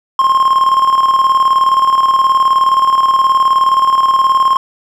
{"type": "tone with tremolo", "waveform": "triangle", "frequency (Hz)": 1064, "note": "C6", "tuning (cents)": 29, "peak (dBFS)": -4, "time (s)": [0.19, 4.57], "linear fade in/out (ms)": 2, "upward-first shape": "square", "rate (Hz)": 19, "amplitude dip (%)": 50, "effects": []}